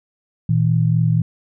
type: tone pair together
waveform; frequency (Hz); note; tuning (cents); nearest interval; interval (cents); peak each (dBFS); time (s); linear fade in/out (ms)
sine; 116.54 / 160.43; A#2 / E3; 0 / -47; tritone; 553; -16; 0.49-1.22; 5
effects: none